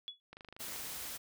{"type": "tone with exponential decay", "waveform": "sine", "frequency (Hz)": 3396, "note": "G#7", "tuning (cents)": 38, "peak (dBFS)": -36, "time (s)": [0.08, 0.2], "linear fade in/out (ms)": 0, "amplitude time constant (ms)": 24}
{"type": "click train", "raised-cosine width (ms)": 0.3, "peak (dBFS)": -34, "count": 13, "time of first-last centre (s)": [0.33, 0.801], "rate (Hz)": 25.5}
{"type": "noise", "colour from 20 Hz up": "white", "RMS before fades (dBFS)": -43, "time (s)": [0.59, 1.18], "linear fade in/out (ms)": 20}
{"effects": []}